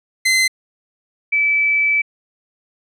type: tone pair in turn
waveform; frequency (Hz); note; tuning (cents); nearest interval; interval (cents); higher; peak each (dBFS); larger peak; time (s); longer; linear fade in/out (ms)
sawtooth / sine; 2060 / 2308; C7 / D7; -28 / -31; major second; 197; second; -9 / -13; first; 0.25-0.48 / 1.32-2.02; second; 10
effects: low-pass 11000 Hz 12 dB/octave